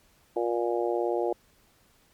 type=harmonic tone; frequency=118.3 Hz; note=A#2; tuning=26 cents sharp; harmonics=3 / 4 / 5 / 6 / 7; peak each=-28 / -30 / -32 / -34 / -35 dBFS; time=0.36-1.33 s; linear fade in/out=5 ms; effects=pink hiss -63 dBFS RMS until 2.13 s + MP3 96 kbps